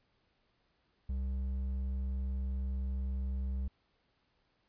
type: tone with hard clipping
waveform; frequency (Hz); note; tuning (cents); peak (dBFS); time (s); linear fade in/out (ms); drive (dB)
sine; 65.7; C2; +8; -34; 1.09-3.68; 5; 5
effects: pink hiss -75 dBFS RMS until 4.68 s + resampled to 11025 Hz